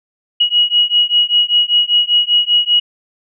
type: beating tone pair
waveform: sine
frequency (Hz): 2902 / 2907.1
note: F#7 / F#7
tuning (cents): -34 / -31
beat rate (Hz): 5.1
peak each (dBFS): -13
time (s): 0.4-2.8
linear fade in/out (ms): 10
effects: none